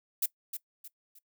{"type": "noise with echo", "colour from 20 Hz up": "violet", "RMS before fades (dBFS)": -28, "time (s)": [0.22, 0.26], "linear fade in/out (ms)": 5, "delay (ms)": 310, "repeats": 3, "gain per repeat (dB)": -9, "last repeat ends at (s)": 1.19, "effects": ["noise-tail reverb RT60 0.1 s tail -20 dB re dry"]}